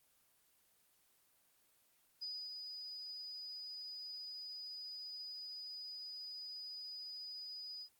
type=tone with ADSR envelope; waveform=sine; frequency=4957 Hz; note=D#8; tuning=7 cents flat; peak=-40 dBFS; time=2.21-7.89 s; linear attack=17 ms; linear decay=270 ms; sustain=-4 dB; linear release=71 ms; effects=white hiss -73 dBFS RMS until 7.99 s + Opus 24 kbps